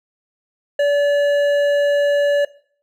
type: tone with hard clipping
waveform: sine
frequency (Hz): 575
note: D5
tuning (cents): -37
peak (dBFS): -15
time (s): 0.79-2.45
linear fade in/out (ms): 5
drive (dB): 9
effects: noise-tail reverb RT60 0.5 s tail -19 dB re dry